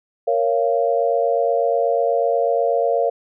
sine chord, Bb minor, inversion none, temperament equal with one note detuned, 466.2 / 554.4 / 688.8 Hz, Bb4 / Db5 / F5, 0 / 0 / -24 cents, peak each -20 dBFS, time 0.27-3.1 s, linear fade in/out 10 ms, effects none

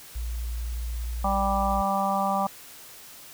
sine tone, 58.27 Hz, A#1, in tune, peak -28 dBFS, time 0.15-1.82 s, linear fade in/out 10 ms
harmonic tone, 196.1 Hz, G3, 1 cent sharp, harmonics 1 / 3 / 4 / 5 / 6, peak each -30 / -31 / -26 / -31 / -29 dBFS, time 1.24-2.47 s, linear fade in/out 5 ms
effects white hiss -46 dBFS RMS until 3.33 s

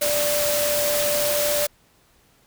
sine tone in noise, 587.3 Hz, D5, in tune, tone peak -22 dBFS, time 0.01-1.67 s, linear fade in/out 10 ms, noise white, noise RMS -24 dBFS, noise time 0.01-1.67 s, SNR -1 dB, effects pink hiss -59 dBFS RMS until 2.46 s

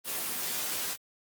white noise with comb filter, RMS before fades -33 dBFS, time 0.04-0.97 s, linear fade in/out 50 ms, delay 14 ms, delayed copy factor -0.7, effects high-pass 150 Hz 12 dB/octave + Opus 24 kbps

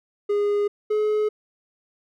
triangle tone pair in turn, 410.7 / 425.2 Hz, G#4 / G#4, -19 / +41 cents, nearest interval minor second, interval 60 cents, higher second, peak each -17 dBFS, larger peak neither, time 0.29-0.68 / 0.9-1.29 s, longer neither, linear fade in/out 10 ms, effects none

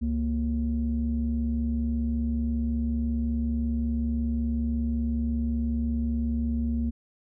sine tone pair together, 69.08 / 232.6 Hz, C#2 / A#3, -5 / -4 cents, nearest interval octave + major sixth, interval 2101 cents, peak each -26 dBFS, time 0.01-6.91 s, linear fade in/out 20 ms, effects tanh soft clip ceiling -18 dBFS

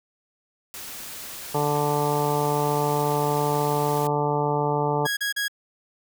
white noise, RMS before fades -37 dBFS, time 0.74-4.07 s, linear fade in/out 0 ms
harmonic tone, 146.83 Hz, D3, in tune, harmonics 1 / 2 / 3 / 4 / 5 / 6 / 7 / 8, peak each -27 / -32 / -26 / -31 / -31 / -26 / -37 / -34 dBFS, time 1.54-5.07 s, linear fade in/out 10 ms
sawtooth tone bursts, 1653 Hz, G#6, 9 cents flat, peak -20 dBFS, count 3, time 5.05-5.482 s, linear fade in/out 10 ms, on 120 ms, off 36 ms
effects none

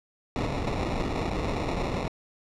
pink noise with sample-and-hold, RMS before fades -29 dBFS, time 0.36-2.08 s, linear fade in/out 0 ms, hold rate 1575 Hz, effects low-pass 5000 Hz 12 dB/octave

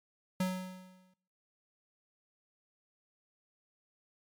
square tone with exponential decay, 185 Hz, F#3, in tune, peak -28 dBFS, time 0.4-1.14 s, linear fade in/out 5 ms, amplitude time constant 160 ms, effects noise-tail reverb RT60 0.5 s tail -20 dB re dry + MP3 96 kbps

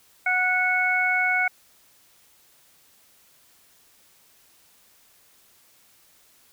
harmonic tone, 736 Hz, F#5, 9 cents flat, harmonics 1 / 2 / 3, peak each -27 / -24 / -22 dBFS, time 0.26-1.48 s, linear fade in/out 5 ms, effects white hiss -58 dBFS RMS until 6.52 s

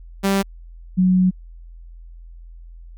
sawtooth / sine tone pair in turn, 196 / 184.27 Hz, G3 / F#3, 0 / -7 cents, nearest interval minor second, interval 107 cents, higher first, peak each -12 dBFS, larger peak neither, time 0.23-0.43 / 0.97-1.31 s, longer second, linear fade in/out 20 ms, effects added 42 Hz sine -37 dBFS peak until 2.97 s

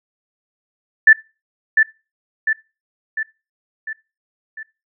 sine tone with echo, 1760 Hz, A6, in tune, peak -4 dBFS, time 1.07-1.13 s, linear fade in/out 5 ms, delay 700 ms, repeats 5, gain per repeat -5 dB, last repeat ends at 4.63 s, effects noise-tail reverb RT60 0.3 s tail -21 dB re dry

